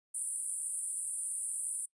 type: band-pass noise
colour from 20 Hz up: white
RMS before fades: -37 dBFS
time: 0.14-1.86 s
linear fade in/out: 10 ms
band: 8600 to 10000 Hz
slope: 96 dB/octave
effects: noise-tail reverb RT60 0.1 s tail -24 dB re dry + resampled to 24000 Hz